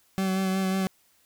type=tone with vibrato; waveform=40% pulse; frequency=190 Hz; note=F#3; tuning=46 cents sharp; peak=-23 dBFS; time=0.18-0.87 s; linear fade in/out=0 ms; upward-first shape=sine; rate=5.5 Hz; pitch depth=20 cents each way; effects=white hiss -64 dBFS RMS until 1.25 s